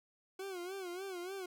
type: tone with vibrato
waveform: 40% pulse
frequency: 370 Hz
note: F#4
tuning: in tune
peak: -40 dBFS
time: 0.39-1.46 s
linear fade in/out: 5 ms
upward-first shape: sine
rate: 3.4 Hz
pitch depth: 110 cents each way
effects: none